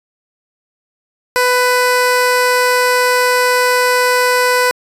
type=tone; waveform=15% pulse; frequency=498 Hz; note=B4; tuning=14 cents sharp; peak=-4 dBFS; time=1.36-4.71 s; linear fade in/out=0 ms; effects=resampled to 32000 Hz